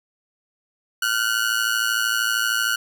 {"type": "ring-modulated tone", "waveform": "sawtooth", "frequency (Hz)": 1461, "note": "F#6", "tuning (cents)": -22, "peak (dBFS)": -13, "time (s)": [1.02, 2.76], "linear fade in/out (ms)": 5, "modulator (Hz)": 56.5, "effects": []}